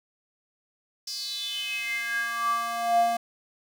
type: tone with high-pass filter sweep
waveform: square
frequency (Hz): 233.1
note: A#3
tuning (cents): 0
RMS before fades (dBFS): -28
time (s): 1.07-3.17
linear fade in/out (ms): 5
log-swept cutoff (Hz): 5200 to 570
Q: 7.8
effects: none